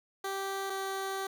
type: tone pair in turn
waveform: 15% pulse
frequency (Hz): 390 / 387.5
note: G4 / G4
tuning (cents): -9 / -20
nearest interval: unison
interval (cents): 11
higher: first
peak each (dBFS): -27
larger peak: neither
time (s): 0.24-0.7 / 0.7-1.27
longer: second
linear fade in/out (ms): 5
effects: none